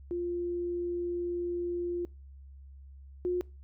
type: tone pair in turn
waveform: sine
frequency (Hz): 349.2 / 358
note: F4 / F4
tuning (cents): 0 / +43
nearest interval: unison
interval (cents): 43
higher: second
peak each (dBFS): -30 / -27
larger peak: second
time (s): 0.11-2.05 / 3.25-3.41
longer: first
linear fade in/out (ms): 0
effects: noise-tail reverb RT60 0.3 s tail -24 dB re dry + added 68 Hz sine -47 dBFS peak until 3.63 s